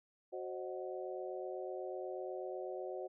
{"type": "harmonic tone with a mistuned harmonic", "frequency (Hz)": 123.6, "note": "B2", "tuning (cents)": 2, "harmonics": [3, 4, 5, 6], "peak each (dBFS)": [-43, -45, -47, -49], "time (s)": [0.32, 3.08], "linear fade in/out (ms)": 20, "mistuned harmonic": 4, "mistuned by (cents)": 120, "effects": []}